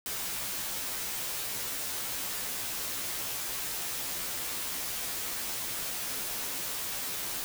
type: noise with comb filter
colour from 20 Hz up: white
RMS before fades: -35 dBFS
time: 0.06-7.44 s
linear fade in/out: 0 ms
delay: 13 ms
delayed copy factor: -0.95
effects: none